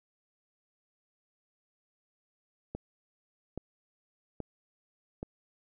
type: click train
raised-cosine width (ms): 2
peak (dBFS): -23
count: 4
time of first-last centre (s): 2.75-5.229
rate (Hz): 1.21
effects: none